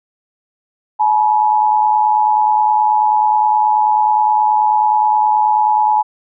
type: tone pair together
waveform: sine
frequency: 854.6 / 964 Hz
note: G#5 / B5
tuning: +49 / -42 cents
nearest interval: major second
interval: 209 cents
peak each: -11 / -16 dBFS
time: 0.99-6.03 s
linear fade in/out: 20 ms
effects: none